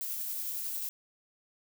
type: noise with tremolo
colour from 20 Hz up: violet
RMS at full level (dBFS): -35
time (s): 0.01-0.89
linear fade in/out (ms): 0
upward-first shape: triangle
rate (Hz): 11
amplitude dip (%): 25
effects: none